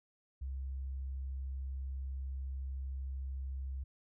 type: tone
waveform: sine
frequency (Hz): 66.6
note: C2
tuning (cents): +31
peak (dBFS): -37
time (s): 0.41-3.84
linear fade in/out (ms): 10
effects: none